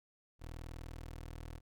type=tone; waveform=20% pulse; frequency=40.4 Hz; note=E1; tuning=34 cents flat; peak=-40 dBFS; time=0.39-1.61 s; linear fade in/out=50 ms; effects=none